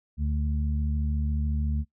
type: harmonic tone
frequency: 74 Hz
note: D2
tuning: 14 cents sharp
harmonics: 1 / 2 / 3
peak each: -25 / -34 / -34 dBFS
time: 0.17-1.85 s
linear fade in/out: 50 ms
effects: noise-tail reverb RT60 0.1 s tail -20 dB re dry